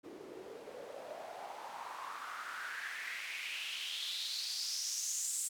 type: noise with band-pass filter sweep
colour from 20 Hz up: white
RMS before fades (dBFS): -42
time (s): 0.03-5.49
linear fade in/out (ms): 20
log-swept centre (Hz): 320 to 8200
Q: 4.6
effects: none